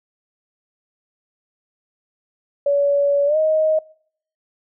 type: tone with pitch glide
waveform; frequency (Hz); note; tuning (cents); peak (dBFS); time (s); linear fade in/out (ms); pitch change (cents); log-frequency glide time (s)
sine; 568 to 626.6; C#5 to D#5; +42 to +12; -14; 2.66-3.79; 5; +170; 3.26-3.37
effects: noise-tail reverb RT60 0.6 s tail -25 dB re dry